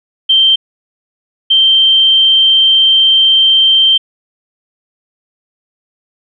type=tone pair in turn; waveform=sine; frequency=3136 / 3136 Hz; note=G7 / G7; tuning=0 / 0 cents; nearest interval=unison; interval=0 cents; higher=neither; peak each=-5 dBFS; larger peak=neither; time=0.29-0.56 / 1.5-3.98 s; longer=second; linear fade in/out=10 ms; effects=none